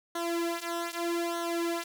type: tone with flanger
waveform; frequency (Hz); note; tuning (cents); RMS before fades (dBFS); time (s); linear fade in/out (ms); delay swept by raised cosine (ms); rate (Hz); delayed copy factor
sawtooth; 340; F4; -46; -32; 0.15-1.84; 5; 0.4 to 3.4; 0.81; -0.9
effects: none